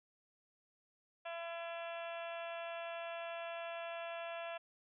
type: harmonic tone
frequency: 336.8 Hz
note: E4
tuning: 37 cents sharp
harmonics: 2 / 3 / 4 / 5 / 6 / 7 / 8 / 9 / 10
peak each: -43 / -52 / -52 / -53 / -61 / -54 / -52 / -61 / -58 dBFS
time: 1.25-4.58 s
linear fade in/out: 10 ms
effects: none